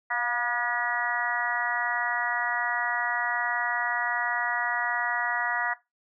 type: harmonic tone with a mistuned harmonic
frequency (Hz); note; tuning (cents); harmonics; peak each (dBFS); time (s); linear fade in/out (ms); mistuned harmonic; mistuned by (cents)
241.3; B3; -40; 3 / 4 / 5 / 6 / 7 / 8; -34 / -32 / -35 / -33 / -33 / -30; 0.1-5.74; 10; 3; -26
effects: noise-tail reverb RT60 0.2 s tail -18 dB re dry